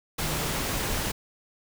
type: tone in noise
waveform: sine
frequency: 155.56 Hz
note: D#3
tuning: in tune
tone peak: -35 dBFS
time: 0.21-0.57 s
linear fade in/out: 10 ms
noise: pink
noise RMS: -29 dBFS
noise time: 0.18-1.12 s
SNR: -9 dB
effects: none